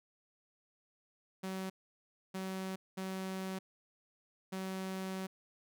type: tone bursts at uneven times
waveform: sawtooth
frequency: 189.3 Hz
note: F#3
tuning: 40 cents sharp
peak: -34 dBFS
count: 4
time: 1.43-1.7 / 2.34-2.76 / 2.97-3.59 / 4.52-5.27 s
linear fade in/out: 10 ms
effects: none